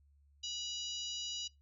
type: harmonic tone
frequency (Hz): 973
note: B5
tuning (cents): -26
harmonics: 3 / 4 / 5 / 6 / 7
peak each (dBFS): -42 / -44 / -46 / -48 / -49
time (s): 0.43-1.48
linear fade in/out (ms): 10
effects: noise-tail reverb RT60 0.2 s tail -22 dB re dry + added 71 Hz sine -64 dBFS peak until 1.61 s